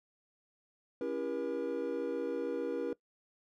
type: chord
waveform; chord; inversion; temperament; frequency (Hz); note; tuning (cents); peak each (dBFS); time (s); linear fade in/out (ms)
triangle; C# diminished seventh; none; just; 277.2 / 332.6 / 399.1 / 479; C#4 / E4 / G4 / Bb4; 0 / +16 / +31 / +47; -38 / -38 / -39 / -34; 1.01-2.93; 2
effects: noise-tail reverb RT60 0.1 s tail -20 dB re dry